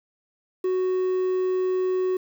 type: tone with quantisation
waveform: triangle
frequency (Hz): 370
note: F#4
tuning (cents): 0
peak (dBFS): -19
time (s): 0.64-2.17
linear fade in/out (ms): 5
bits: 8
effects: none